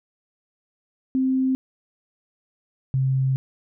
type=tone pair in turn; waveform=sine; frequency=261.6 / 132.66 Hz; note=C4 / C3; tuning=0 / +24 cents; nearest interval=octave; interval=1176 cents; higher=first; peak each=-18 dBFS; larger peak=neither; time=1.15-1.55 / 2.94-3.36 s; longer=second; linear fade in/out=0 ms; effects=none